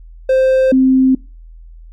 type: tone pair in turn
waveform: triangle / sine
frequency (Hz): 523.3 / 261.6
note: C5 / C4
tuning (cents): 0 / 0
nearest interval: octave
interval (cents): 1200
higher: first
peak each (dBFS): -7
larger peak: neither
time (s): 0.29-0.72 / 0.72-1.15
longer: neither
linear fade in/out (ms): 5
effects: noise-tail reverb RT60 0.3 s tail -24 dB re dry + added 41 Hz sine -34 dBFS peak until 1.92 s